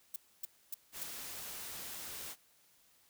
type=noise bursts; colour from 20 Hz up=violet; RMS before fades=-39 dBFS; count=4; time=0.14-1.034 s; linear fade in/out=5 ms; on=21 ms; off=270 ms
type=noise; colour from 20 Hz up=white; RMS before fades=-45 dBFS; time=0.92-2.36 s; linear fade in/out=50 ms
effects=white hiss -68 dBFS RMS until 3.09 s